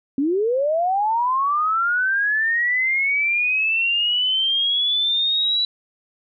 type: linear sweep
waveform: sine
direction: up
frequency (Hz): 261.6 to 3951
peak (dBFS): -17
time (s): 0.18-5.65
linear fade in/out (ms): 2
effects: none